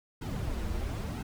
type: noise with flanger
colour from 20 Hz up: brown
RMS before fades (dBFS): -34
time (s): 0.21-1.23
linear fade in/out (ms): 10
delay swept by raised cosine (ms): 1.7 to 7.6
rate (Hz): 1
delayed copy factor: -0.9
effects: none